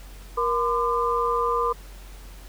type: tone cluster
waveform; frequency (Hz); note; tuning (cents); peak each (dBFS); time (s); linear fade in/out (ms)
sine; 472.6 / 1020 / 1198; A#4 / C6 / D6; +24 / -44 / +34; -25; 0.37-1.73; 10
effects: added 46 Hz sine -40 dBFS peak until 2.48 s + pink hiss -49 dBFS RMS until 2.48 s